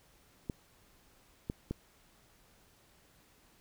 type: clicks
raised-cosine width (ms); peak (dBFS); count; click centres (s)
3; -22; 3; 0.498 / 1.499 / 1.71
effects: pink hiss -65 dBFS RMS until 3.6 s